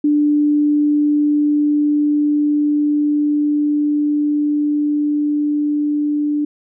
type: tone with level ramp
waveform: sine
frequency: 295.4 Hz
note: D4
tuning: 10 cents sharp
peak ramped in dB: -11 to -15 dBFS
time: 0.04-6.45 s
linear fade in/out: 5 ms
effects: none